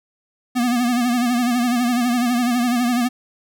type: tone with vibrato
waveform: square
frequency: 243 Hz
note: B3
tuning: 28 cents flat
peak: -17 dBFS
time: 0.55-3.09 s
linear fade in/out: 20 ms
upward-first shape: sine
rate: 12 Hz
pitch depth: 65 cents each way
effects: none